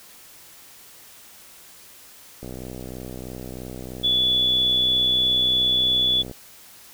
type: click train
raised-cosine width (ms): 2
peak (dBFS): -22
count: 246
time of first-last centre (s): 2.43-6.313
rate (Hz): 63.1
type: tone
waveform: sine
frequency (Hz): 3435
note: A7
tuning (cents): -42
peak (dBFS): -17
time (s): 4.03-6.23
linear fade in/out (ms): 20
effects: white hiss -47 dBFS RMS until 6.93 s